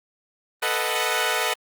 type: chord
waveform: 10% pulse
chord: B dominant seventh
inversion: third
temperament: equal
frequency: 440 / 493.9 / 622.3 / 740 Hz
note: A4 / B4 / D#5 / F#5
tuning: 0 / 0 / 0 / 0 cents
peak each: -19 dBFS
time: 0.62-1.54 s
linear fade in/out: 10 ms
effects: Opus 32 kbps